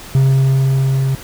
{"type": "tone with level ramp", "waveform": "triangle", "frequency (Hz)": 134.1, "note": "C3", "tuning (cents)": 43, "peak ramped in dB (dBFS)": [-6, -11], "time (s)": [0.15, 1.15], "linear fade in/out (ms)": 0, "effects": ["pink hiss -34 dBFS RMS until 1.23 s"]}